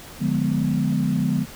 sine chord, D diminished seventh, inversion none, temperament equal with one note detuned, 146.83 / 176.95 / 207.7 / 246.9 Hz, D3 / F3 / Ab3 / Cb4, 0 / +23 / 0 / 0 cents, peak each -24 dBFS, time 0.19-1.46 s, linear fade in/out 50 ms, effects tanh soft clip ceiling -8 dBFS + pink hiss -41 dBFS RMS until 1.55 s

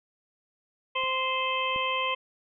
harmonic tone, 521 Hz, C5, 7 cents flat, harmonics 1 / 2 / 4 / 5 / 6, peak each -34 / -29 / -35 / -32 / -33 dBFS, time 0.95-2.15 s, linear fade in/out 10 ms
clicks, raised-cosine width 3 ms, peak -37 / -30 dBFS, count 2, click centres 1.037 / 1.761 s
effects none

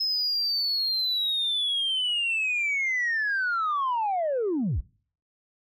sine linear sweep, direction down, 5160 to 38.01 Hz, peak -22 dBFS, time 0-4.81 s, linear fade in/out 10 ms, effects noise-tail reverb RT60 0.5 s tail -25 dB re dry + tanh soft clip ceiling -21 dBFS

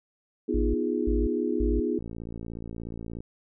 sine chord, F half-diminished seventh, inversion second, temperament equal, 246.9 / 311.1 / 349.2 / 415.3 Hz, Cb4 / Eb4 / F4 / Ab4, 0 / 0 / 0 / 0 cents, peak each -30 dBFS, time 0.48-1.99 s, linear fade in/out 10 ms
sine tone bursts, 55 Hz, A1, in tune, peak -24 dBFS, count 3, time 0.54-1.8 s, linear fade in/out 5 ms, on 200 ms, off 330 ms
click train, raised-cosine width 3 ms, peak -25 dBFS, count 70, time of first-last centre 1.99-3.205 s, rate 56.8 Hz
effects none

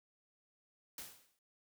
white noise with exponential decay, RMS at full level -44 dBFS, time 0.98-1.39 s, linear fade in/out 2 ms, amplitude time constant 87 ms, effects none

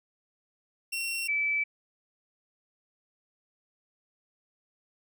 sawtooth / sine tone pair in turn, 2728 / 2310 Hz, F7 / D7, -41 / -29 cents, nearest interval minor third, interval 288 cents, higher first, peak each -27 / -25 dBFS, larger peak second, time 0.92-1.28 / 1.28-1.64 s, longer neither, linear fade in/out 10 ms, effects none

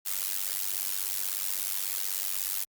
blue noise with amplitude modulation, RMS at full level -27 dBFS, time 0.05-2.65 s, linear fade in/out 20 ms, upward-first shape sine, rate 96.4 Hz, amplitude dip 95%, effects Opus 48 kbps

